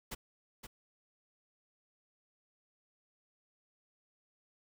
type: noise with echo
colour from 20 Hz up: pink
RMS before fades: -41 dBFS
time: 0.11-0.15 s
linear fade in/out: 10 ms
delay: 520 ms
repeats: 1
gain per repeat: -7 dB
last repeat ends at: 0.67 s
effects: none